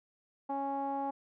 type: tone with low-pass filter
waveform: sawtooth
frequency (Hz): 276.5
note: C#4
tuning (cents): -4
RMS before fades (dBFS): -35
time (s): 0.49-1.11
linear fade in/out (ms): 10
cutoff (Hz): 870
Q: 6.6
effects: none